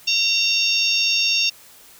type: harmonic tone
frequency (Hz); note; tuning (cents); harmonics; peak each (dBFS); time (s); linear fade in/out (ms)
916; A#5; -31; 3 / 4 / 5 / 6 / 7; -20 / -24 / -27 / -21 / -30; 0.07-1.5; 10
effects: white hiss -47 dBFS RMS until 1.99 s